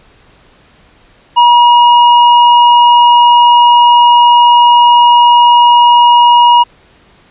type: tone with hard clipping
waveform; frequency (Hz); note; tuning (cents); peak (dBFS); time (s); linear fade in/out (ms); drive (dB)
sine; 959; A#5; +49; -4; 1.36-6.64; 20; 10
effects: pink hiss -45 dBFS RMS until 7.3 s + resampled to 8000 Hz